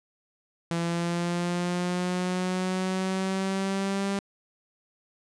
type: linear sweep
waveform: sawtooth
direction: up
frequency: 168.4 to 198.3 Hz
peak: -22 dBFS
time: 0.71-4.19 s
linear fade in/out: 0 ms
effects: resampled to 22050 Hz